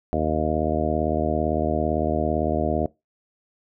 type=harmonic tone; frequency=77.78 Hz; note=D#2; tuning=in tune; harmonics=1 / 2 / 3 / 4 / 5 / 6 / 7 / 8 / 9; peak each=-28 / -31 / -28 / -29 / -30 / -31 / -32 / -27 / -29 dBFS; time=0.13-2.86 s; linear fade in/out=0 ms; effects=noise-tail reverb RT60 0.2 s tail -21 dB re dry